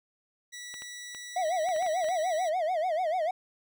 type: tone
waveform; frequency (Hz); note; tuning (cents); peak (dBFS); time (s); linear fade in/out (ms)
15% pulse; 1950; B6; -23; -34; 0.52-2.5; 20
type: clicks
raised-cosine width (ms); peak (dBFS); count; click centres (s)
0.3; -29; 9; 0.741 / 0.821 / 1.148 / 1.688 / 1.763 / 1.825 / 1.864 / 2.044 / 2.087
type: tone with vibrato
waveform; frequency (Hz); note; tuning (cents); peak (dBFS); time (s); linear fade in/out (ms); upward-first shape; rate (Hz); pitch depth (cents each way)
triangle; 679; F5; -49; -24; 1.36-3.31; 5; sine; 6.8; 180
effects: none